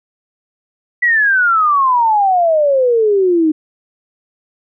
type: exponential sweep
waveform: sine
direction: down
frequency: 1975.5 to 303.9 Hz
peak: -9 dBFS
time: 1.02-3.52 s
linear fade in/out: 10 ms
effects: none